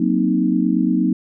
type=chord; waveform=sine; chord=C half-diminished seventh; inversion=second; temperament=equal; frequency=185 / 233.1 / 261.6 / 311.1 Hz; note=Gb3 / Bb3 / C4 / Eb4; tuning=0 / 0 / 0 / 0 cents; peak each=-20 dBFS; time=0-1.13 s; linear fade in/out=5 ms; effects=none